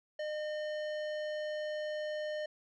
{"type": "tone with hard clipping", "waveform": "sine", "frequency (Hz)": 608, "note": "D#5", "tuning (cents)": -40, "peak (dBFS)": -37, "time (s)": [0.19, 2.46], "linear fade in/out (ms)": 5, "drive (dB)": 13, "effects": ["resampled to 22050 Hz"]}